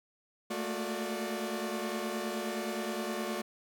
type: tone cluster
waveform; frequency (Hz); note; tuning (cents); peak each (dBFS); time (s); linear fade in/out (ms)
sawtooth; 217.3 / 226.9 / 362.4 / 585; A3 / A#3 / F#4 / D5; -21 / -47 / -36 / -7; -35 / -36 / -34 / -36; 0.5-3.42; 10
effects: none